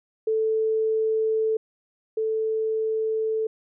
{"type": "tone pair in turn", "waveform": "sine", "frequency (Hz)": [440, 440], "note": ["A4", "A4"], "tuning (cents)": [0, 0], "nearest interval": "unison", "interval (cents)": 0, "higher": "neither", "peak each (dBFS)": [-20, -22], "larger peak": "first", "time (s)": [[0.27, 1.57], [2.17, 3.47]], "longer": "neither", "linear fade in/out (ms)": 5, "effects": []}